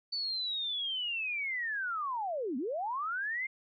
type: linear two-way sweep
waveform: sine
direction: down then up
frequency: 4539 to 228.9 to 2142 Hz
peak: -32 dBFS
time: 0.12-3.47 s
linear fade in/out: 10 ms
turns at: 2.57 s
effects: none